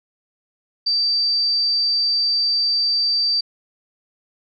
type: tone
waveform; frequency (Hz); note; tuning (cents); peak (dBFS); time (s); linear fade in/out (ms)
sine; 4655; D8; -16; -16; 0.86-3.41; 10
effects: none